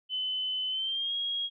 sine tone with pitch glide, 3030 to 3285 Hz, F#7 to G#7, +40 to -20 cents, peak -29 dBFS, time 0.09-1.5 s, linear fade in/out 50 ms, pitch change +140 cents, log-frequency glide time 0.69-1.14 s, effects none

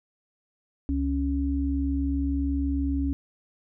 sine tone pair together, 69.3 / 277.2 Hz, C#2 / C#4, 0 / 0 cents, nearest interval 2 octaves, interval 2400 cents, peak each -26 dBFS, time 0.89-3.13 s, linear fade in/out 0 ms, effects none

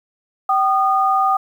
sine tone pair together, 771.1 / 1224 Hz, G5 / D#6, -29 / -29 cents, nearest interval minor sixth, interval 800 cents, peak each -16 dBFS, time 0.49-1.37 s, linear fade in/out 5 ms, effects 8-bit

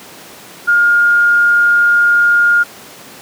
sine tone, 1417 Hz, F6, 25 cents sharp, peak -7 dBFS, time 0.67-2.64 s, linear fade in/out 20 ms, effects pink hiss -35 dBFS RMS until 3.21 s + high-pass 200 Hz 12 dB/octave

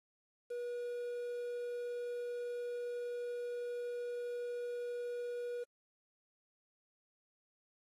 triangle tone with quantisation, 483.6 Hz, B4, 36 cents flat, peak -36 dBFS, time 0.5-5.64 s, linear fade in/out 10 ms, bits 10, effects AAC 32 kbps

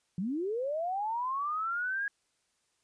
sine linear sweep, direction up, 165.6 to 1661.2 Hz, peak -30 dBFS, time 0.18-2.08 s, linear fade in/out 2 ms, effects white hiss -75 dBFS RMS until 2.83 s + resampled to 22050 Hz

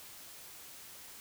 silence, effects white hiss -51 dBFS RMS until 1.2 s

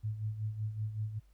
sine tone with tremolo, 107.7 Hz, A2, 37 cents flat, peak -31 dBFS, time 0.03-1.2 s, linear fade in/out 20 ms, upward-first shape sine, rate 5.3 Hz, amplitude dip 65%, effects added 50 Hz sine -60 dBFS peak until 1.33 s + pink hiss -75 dBFS RMS until 1.33 s

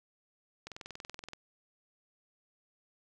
click train, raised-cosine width 0.2 ms, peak -26 dBFS, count 15, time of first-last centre 0.67-1.334 s, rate 21.1 Hz, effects none

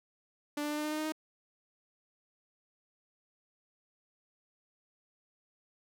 sawtooth tone with pitch steps, 293.7 / 296.3 / 298.8 / 301.4 / 304.1 / 306.7 / 309.4 / 312.1 Hz, D4 / D4 / D4 / D4 / D#4 / D#4 / D#4 / D#4, 0 / +15 / +30 / +45 / -40 / -25 / -10 / +5 cents, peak -29 dBFS, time 0.57-1.122 s, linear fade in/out 5 ms, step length 69 ms, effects none

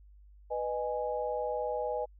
sine chord, G# minor, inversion first, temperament equal with one note detuned, 493.9 / 613.7 / 830.6 Hz, B4 / D#5 / G#5, 0 / -24 / 0 cents, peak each -34 / -35 / -36 dBFS, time 0.5-2.06 s, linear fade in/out 20 ms, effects added 50 Hz sine -53 dBFS peak until 2.19 s

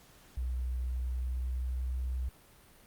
sine tone with pitch glide, 62.4 to 63.42 Hz, B1 to B1, +19 to +47 cents, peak -31 dBFS, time 0.37-2.29 s, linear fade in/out 5 ms, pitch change +28 cents, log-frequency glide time 0.87-1.96 s, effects pink hiss -59 dBFS RMS until 2.86 s + Opus 48 kbps

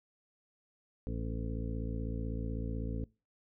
harmonic tone with a mistuned harmonic, 56 Hz, A1, 31 cents sharp, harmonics 1 / 2 / 3 / 4 / 5 / 6 / 8 / 9, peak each -37 / -40 / -46 / -43 / -44 / -55 / -47 / -51 dBFS, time 1.07-3.04 s, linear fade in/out 0 ms, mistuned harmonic 8, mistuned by -39 cents, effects noise-tail reverb RT60 0.3 s tail -23 dB re dry

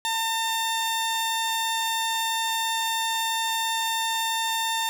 sawtooth tone pair together, 903 / 1806 Hz, A5 / A6, +45 / +45 cents, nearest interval octave, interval 1200 cents, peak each -22 dBFS, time 0.05-4.89 s, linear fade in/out 0 ms, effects none

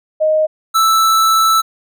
sine / square tone pair in turn, 622.3 / 1318.6 Hz, D#5 / E6, 0 / 0 cents, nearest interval octave + minor second, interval 1300 cents, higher second, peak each -10 dBFS, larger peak neither, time 0.2-0.47 / 0.74-1.62 s, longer second, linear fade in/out 20 ms, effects none

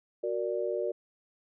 sine chord, Gb augmented, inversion none, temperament equal, 370 / 466.2 / 587.3 Hz, Gb4 / Bb4 / D5, 0 / 0 / 0 cents, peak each -33 dBFS, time 0.23-0.92 s, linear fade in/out 10 ms, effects none

